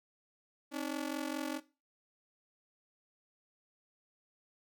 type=ring-modulated tone; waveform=sawtooth; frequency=287.2 Hz; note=D4; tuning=39 cents flat; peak=-29 dBFS; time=0.71-1.61 s; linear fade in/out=50 ms; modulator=22.4 Hz; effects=noise-tail reverb RT60 0.3 s tail -17 dB re dry